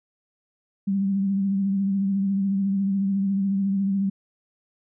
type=tone with vibrato; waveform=sine; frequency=196 Hz; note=G3; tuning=in tune; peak=-20 dBFS; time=0.87-4.1 s; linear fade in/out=10 ms; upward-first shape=triangle; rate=14 Hz; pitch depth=43 cents each way; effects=none